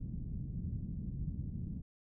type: low-pass noise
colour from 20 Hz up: white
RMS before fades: -40 dBFS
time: 0-1.82 s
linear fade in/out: 10 ms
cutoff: 180 Hz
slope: 24 dB/octave
effects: none